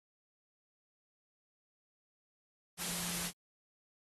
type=tone in noise; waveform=sine; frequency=174.61 Hz; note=F3; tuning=in tune; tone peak=-47 dBFS; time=2.77-3.32 s; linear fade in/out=50 ms; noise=white; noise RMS=-38 dBFS; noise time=2.77-3.32 s; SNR=-12 dB; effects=AAC 32 kbps